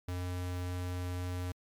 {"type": "tone", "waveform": "square", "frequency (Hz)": 89.8, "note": "F2", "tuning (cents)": 49, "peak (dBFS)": -35, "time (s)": [0.08, 1.52], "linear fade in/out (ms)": 5, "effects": ["MP3 96 kbps"]}